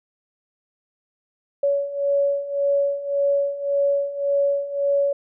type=beating tone pair; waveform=sine; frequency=562 / 563.8 Hz; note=C#5 / C#5; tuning=+24 / +29 cents; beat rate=1.8 Hz; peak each=-24 / -20 dBFS; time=1.63-5.13 s; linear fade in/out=5 ms; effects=none